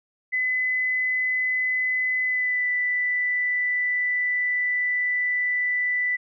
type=tone with pitch glide; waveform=sine; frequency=2015 to 1983.8 Hz; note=B6 to B6; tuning=+34 to +7 cents; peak=-21 dBFS; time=0.32-6.17 s; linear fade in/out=20 ms; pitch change=-27 cents; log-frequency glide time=2.24-2.69 s; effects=none